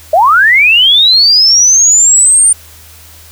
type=linear sweep; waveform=sine; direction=up; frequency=594 to 9030 Hz; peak=-3 dBFS; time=0.13-2.53 s; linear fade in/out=5 ms; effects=added 80 Hz sine -38 dBFS peak until 3.31 s + white hiss -37 dBFS RMS until 3.31 s